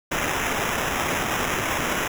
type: noise with sample-and-hold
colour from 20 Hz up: blue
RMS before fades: -25 dBFS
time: 0.11-2.08 s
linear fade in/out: 10 ms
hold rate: 4410 Hz
effects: none